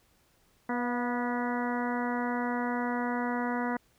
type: harmonic tone with a mistuned harmonic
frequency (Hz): 243.8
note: B3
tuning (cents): -22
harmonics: 1 / 2 / 3 / 4 / 5 / 6 / 7 / 8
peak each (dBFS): -31 / -37 / -37 / -36 / -42 / -40 / -43 / -41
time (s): 0.69-3.77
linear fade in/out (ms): 5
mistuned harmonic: 3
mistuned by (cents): -30
effects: pink hiss -67 dBFS RMS until 3.98 s